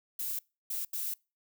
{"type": "noise bursts at uneven times", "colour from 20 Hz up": "violet", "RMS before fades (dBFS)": -35, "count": 3, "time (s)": [[0.19, 0.39], [0.7, 0.85], [0.93, 1.14]], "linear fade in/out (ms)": 5, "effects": ["noise-tail reverb RT60 0.3 s tail -26 dB re dry"]}